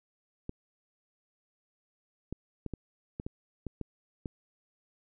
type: clicks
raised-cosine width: 3 ms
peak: -23 dBFS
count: 9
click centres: 0.494 / 2.326 / 2.663 / 2.737 / 3.199 / 3.265 / 3.667 / 3.813 / 4.258 s
effects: none